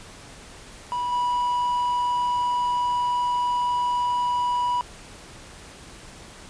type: tone with level steps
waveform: triangle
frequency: 978 Hz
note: B5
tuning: 17 cents flat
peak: -22 / -19 dBFS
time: 0.92-4.81 s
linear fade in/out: 0 ms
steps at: 1.12 s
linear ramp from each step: 5 ms
effects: pink hiss -44 dBFS RMS until 6.49 s + resampled to 22050 Hz